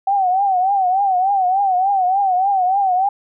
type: tone with vibrato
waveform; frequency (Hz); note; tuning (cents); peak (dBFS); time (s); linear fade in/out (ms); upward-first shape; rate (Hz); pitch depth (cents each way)
sine; 763; G5; -47; -13; 0.07-3.09; 5; triangle; 3.4; 120
effects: none